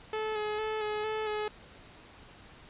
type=tone with vibrato; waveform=sawtooth; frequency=428.9 Hz; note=A4; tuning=44 cents flat; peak=-27 dBFS; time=0.13-1.48 s; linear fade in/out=2 ms; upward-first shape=square; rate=2.2 Hz; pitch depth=21 cents each way; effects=pink hiss -53 dBFS RMS until 2.69 s + resampled to 8000 Hz